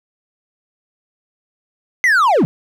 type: linear sweep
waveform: triangle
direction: down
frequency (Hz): 2076 to 128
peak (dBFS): -8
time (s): 2.04-2.45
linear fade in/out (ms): 0
effects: none